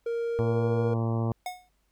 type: tone with pitch glide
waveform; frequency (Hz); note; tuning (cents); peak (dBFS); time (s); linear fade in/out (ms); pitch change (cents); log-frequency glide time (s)
triangle; 466.2 to 471.9; A#4 to A#4; 0 to +21; -25; 0.06-0.94; 5; +21; 0.32-0.68
type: harmonic tone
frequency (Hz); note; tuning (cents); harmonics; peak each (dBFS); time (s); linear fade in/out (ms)
114.4; A#2; -32; 1 / 2 / 3 / 4 / 5 / 6 / 7 / 8 / 9 / 10; -26 / -32 / -36 / -38 / -40 / -42 / -43 / -44 / -45 / -46; 0.39-1.32; 0
type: tone with exponential decay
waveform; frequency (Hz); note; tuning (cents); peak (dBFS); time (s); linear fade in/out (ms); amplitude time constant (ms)
square; 728; F#5; -28; -29; 1.46-1.69; 2; 50
effects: added 50 Hz sine -70 dBFS peak until 1.91 s + pink hiss -74 dBFS RMS until 1.91 s